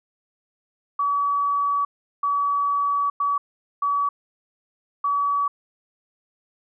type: tone bursts at uneven times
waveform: sine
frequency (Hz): 1140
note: C#6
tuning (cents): +48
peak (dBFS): -19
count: 5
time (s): 0.99-1.85 / 2.23-3.1 / 3.2-3.38 / 3.82-4.09 / 5.04-5.48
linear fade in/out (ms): 5
effects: none